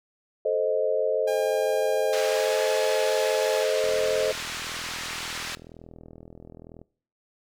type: chord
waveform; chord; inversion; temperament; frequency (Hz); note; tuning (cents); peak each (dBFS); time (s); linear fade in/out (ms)
sine; A diminished; none; equal with one note detuned; 437.2 / 523.3 / 622.3; A4 / C5 / Eb5; -11 / 0 / 0; -26; 0.45-4.32; 5
type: tone with pitch glide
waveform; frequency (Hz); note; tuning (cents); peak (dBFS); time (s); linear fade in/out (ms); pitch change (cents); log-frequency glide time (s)
sawtooth; 807 to 848.6; G#5 to G#5; -50 to +37; -28; 1.27-3.64; 10; +87; 2.26-2.6
type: band-pass noise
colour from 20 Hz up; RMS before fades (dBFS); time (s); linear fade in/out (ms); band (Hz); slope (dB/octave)
pink; -34; 2.13-5.55; 0; 1300 to 6400; 12
type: click train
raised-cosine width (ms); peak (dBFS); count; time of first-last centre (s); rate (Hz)
2; -31; 123; 3.84-6.816; 41
effects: noise-tail reverb RT60 0.5 s tail -22 dB re dry